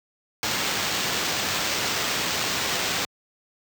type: noise with sample-and-hold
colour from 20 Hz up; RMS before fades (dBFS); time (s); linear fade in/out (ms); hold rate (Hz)
white; -26; 0.43-3.05; 0; 11025
effects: high-pass 80 Hz 12 dB/octave